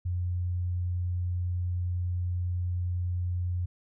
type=tone; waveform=sine; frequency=89 Hz; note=F2; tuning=33 cents sharp; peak=-27 dBFS; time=0.05-3.66 s; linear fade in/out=10 ms; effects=none

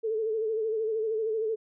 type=tone with vibrato; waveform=sine; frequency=440 Hz; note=A4; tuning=in tune; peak=-26 dBFS; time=0.03-1.56 s; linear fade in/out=20 ms; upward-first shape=sine; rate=13 Hz; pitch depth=55 cents each way; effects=none

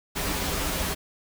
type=noise with comb filter; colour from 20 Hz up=pink; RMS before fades=-28 dBFS; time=0.15-0.95 s; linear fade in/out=20 ms; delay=8.6 ms; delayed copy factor=-0.65; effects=none

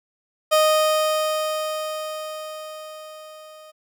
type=tone with level ramp; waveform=30% pulse; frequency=620 Hz; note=D#5; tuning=6 cents flat; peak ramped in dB=-11 to -40 dBFS; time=0.51-3.72 s; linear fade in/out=20 ms; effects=none

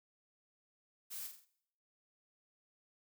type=noise with echo; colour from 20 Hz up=blue; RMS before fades=-45 dBFS; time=1.1-1.28 s; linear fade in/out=20 ms; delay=44 ms; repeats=4; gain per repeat=-6 dB; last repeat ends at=1.456 s; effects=noise-tail reverb RT60 0.7 s tail -19 dB re dry

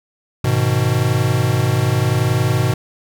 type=chord; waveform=square; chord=G# minor; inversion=none; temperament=equal with one note detuned; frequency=103.83 / 124.62 / 155.56 Hz; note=G#2 / B2 / D#3; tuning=0 / +16 / 0 cents; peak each=-20 / -17 / -23 dBFS; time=0.44-2.74 s; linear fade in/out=5 ms; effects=none

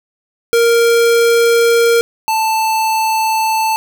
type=tone pair in turn; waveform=square; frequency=466.2 / 882.3 Hz; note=A#4 / A5; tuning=0 / +5 cents; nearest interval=major seventh; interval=1105 cents; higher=second; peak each=-9 / -13 dBFS; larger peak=first; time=0.53-2.01 / 2.28-3.76 s; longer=neither; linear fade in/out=0 ms; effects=none

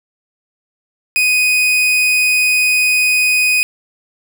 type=tone; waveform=40% pulse; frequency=2495 Hz; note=D#7; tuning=4 cents sharp; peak=-10 dBFS; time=1.16-3.63 s; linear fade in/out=0 ms; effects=none

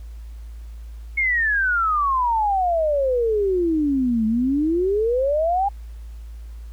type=exponential two-way sweep; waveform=sine; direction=down then up; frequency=2192 to 215.4 to 820 Hz; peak=-17 dBFS; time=1.17-5.69 s; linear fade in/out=10 ms; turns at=4.26 s; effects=added 56 Hz sine -33 dBFS peak until 6.72 s + pink hiss -57 dBFS RMS until 6.72 s

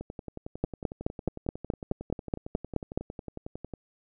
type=two click trains; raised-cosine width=2 ms; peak=-13 / -24 dBFS; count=12 / 42; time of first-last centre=0.64-2.975 / 0.01-3.737 s; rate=4.71 / 11 Hz; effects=none

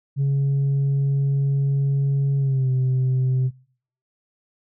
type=tone with pitch glide; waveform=sine; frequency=138.59 to 129.31 Hz; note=C#3 to C3; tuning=0 to -20 cents; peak=-15 dBFS; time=0.16-3.51 s; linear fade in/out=50 ms; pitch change=-120 cents; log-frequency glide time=2.38-2.7 s; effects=noise-tail reverb RT60 0.6 s tail -26 dB re dry + tanh soft clip ceiling -16 dBFS

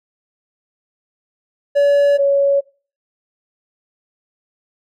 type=tone pair in turn; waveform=triangle / sine; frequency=570 / 559.2 Hz; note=C#5 / C#5; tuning=+48 / +15 cents; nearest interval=unison; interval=33 cents; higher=first; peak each=-8 / -11 dBFS; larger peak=first; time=1.75-2.18 / 2.18-2.61 s; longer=neither; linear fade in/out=20 ms; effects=noise-tail reverb RT60 0.4 s tail -23 dB re dry

